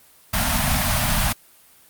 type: band-stop noise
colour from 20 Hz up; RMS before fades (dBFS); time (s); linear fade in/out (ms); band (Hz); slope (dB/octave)
pink; -20; 0.33-1.33; 10; 260 to 600; 96
effects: white hiss -52 dBFS RMS until 1.89 s + Opus 32 kbps